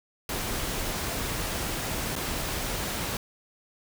pink noise with dropouts, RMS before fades -31 dBFS, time 0.29-3.17 s, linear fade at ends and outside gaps 2 ms, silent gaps 2.155-2.162 s, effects none

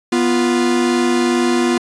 45% pulse tone pair together, 245.3 / 347.8 Hz, B3 / F4, -12 / -7 cents, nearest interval tritone, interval 605 cents, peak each -16 dBFS, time 0.12-1.78 s, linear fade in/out 5 ms, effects resampled to 22050 Hz

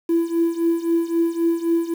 triangle tone with tremolo, 334.8 Hz, E4, 27 cents sharp, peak -10 dBFS, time 0.09-1.94 s, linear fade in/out 5 ms, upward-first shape triangle, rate 3.8 Hz, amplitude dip 90%, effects tanh soft clip ceiling -12 dBFS + 7-bit

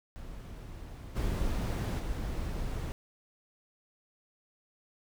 brown noise with level steps, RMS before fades -44 / -31 / -35 dBFS, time 0.16-2.92 s, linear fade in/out 0 ms, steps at 1.15 / 1.98 s, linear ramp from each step 20 ms, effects none

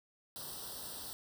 white noise with comb filter, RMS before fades -45 dBFS, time 0.36-1.13 s, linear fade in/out 0 ms, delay 0.22 ms, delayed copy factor +0.9, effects none

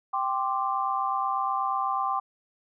sine chord, G suspended fourth, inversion none, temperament equal, 784 / 1046.5 / 1174.7 Hz, G5 / C6 / D6, 0 / 0 / 0 cents, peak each -29 dBFS, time 0.13-2.2 s, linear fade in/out 10 ms, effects none

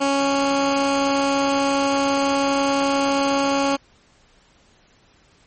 15% pulse tone, 277.2 Hz, C#4, in tune, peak -11 dBFS, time 0-3.77 s, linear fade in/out 20 ms, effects pink hiss -56 dBFS RMS until 5.46 s + MP3 32 kbps

